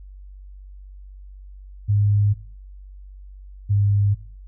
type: tone pair in turn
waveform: sine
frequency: 102.7 / 101.4 Hz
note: G#2 / G#2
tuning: -19 / -41 cents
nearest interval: unison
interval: 22 cents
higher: first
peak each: -15 dBFS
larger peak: neither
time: 1.88-2.34 / 3.69-4.15 s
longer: neither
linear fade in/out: 20 ms
effects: noise-tail reverb RT60 0.4 s tail -19 dB re dry + added 48 Hz sine -38 dBFS peak until 4.47 s